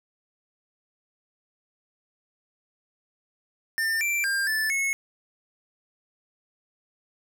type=tone with pitch steps; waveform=square; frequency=1798 / 2349 / 1599 / 1752 / 2187 Hz; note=A6 / D7 / G6 / A6 / C#7; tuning=+37 / 0 / +34 / -8 / -24 cents; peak=-24 dBFS; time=3.78-4.93 s; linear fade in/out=0 ms; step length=230 ms; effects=none